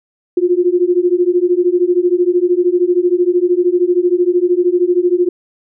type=beating tone pair; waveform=sine; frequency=349.2 / 362.2 Hz; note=F4 / F#4; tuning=0 / -37 cents; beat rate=13 Hz; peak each=-13 dBFS; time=0.37-5.29 s; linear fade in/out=5 ms; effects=none